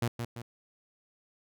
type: tone with echo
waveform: sawtooth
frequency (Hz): 118.3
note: A#2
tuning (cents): +26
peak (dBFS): -23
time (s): 0.02-0.08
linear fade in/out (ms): 5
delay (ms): 170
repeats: 2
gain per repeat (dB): -6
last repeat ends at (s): 0.42
effects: none